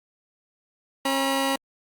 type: tone pair together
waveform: 15% pulse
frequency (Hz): 270.9 / 961.2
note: C#4 / B5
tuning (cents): -40 / -47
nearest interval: octave + minor seventh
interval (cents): 2193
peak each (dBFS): -17 / -21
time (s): 1.05-1.56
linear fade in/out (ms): 5
effects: Opus 48 kbps